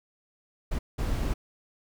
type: noise bursts at uneven times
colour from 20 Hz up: brown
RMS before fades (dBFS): -28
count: 2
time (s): 0.71-0.79 / 0.98-1.34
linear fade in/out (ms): 10
effects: none